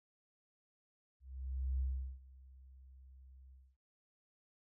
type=tone with ADSR envelope; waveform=sine; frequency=65.41 Hz; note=C2; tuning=in tune; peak=-32 dBFS; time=1.2-3.77 s; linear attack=600 ms; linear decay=390 ms; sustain=-23 dB; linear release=250 ms; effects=none